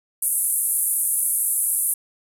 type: band-pass noise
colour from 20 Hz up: pink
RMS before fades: -22 dBFS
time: 0.22-1.94 s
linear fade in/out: 5 ms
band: 9500 to 12000 Hz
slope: 48 dB/octave
effects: none